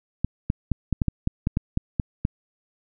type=clicks; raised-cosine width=5 ms; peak=-9 dBFS; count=12; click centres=0.246 / 0.501 / 0.717 / 0.927 / 1.018 / 1.083 / 1.274 / 1.471 / 1.571 / 1.774 / 1.998 / 2.251 s; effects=none